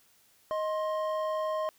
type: tone pair together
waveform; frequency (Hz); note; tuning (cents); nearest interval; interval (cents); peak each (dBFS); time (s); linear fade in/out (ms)
triangle; 625.3 / 1059; D#5 / C6; +8 / +21; major sixth; 913; -28 / -32; 0.51-1.69; 0
effects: white hiss -64 dBFS RMS until 1.78 s